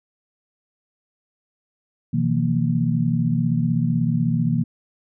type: tone cluster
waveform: sine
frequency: 125 / 161.6 / 177.4 / 232.1 Hz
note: B2 / E3 / F3 / A#3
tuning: +21 / -34 / +27 / -7 cents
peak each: -23 / -21 / -28 / -23 dBFS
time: 2.13-4.64 s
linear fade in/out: 10 ms
effects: none